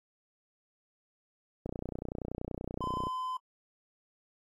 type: click train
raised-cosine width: 2 ms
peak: -23 dBFS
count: 44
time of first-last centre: 1.66-3.07 s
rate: 30.5 Hz
type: tone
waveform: triangle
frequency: 1021 Hz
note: C6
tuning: 43 cents flat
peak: -31 dBFS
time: 2.81-3.37 s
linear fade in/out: 5 ms
effects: AAC 48 kbps